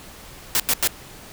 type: noise bursts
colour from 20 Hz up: white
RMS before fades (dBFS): -19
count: 3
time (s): 0.55-0.874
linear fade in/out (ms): 0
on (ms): 48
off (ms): 90
effects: pink hiss -42 dBFS RMS until 1.32 s